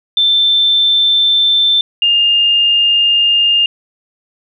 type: tone pair in turn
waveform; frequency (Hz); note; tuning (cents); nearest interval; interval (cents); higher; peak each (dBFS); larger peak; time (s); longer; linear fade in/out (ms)
sine; 3550 / 2818; A7 / F7; +15 / +15; major third; 400; first; -8; neither; 0.17-1.81 / 2.02-3.66; neither; 2
effects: none